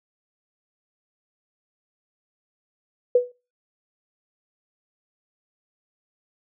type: tone with exponential decay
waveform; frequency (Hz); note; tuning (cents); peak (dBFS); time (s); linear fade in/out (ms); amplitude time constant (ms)
sine; 492.5; B4; -5; -10; 3.15-3.32; 5; 36
effects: noise-tail reverb RT60 0.3 s tail -24 dB re dry